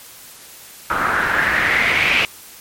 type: noise with low-pass filter sweep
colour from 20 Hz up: white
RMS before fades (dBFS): -17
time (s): 0.9-2.25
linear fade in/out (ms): 0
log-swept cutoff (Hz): 1300 to 2600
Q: 4.6
effects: white hiss -40 dBFS RMS until 2.6 s + MP3 64 kbps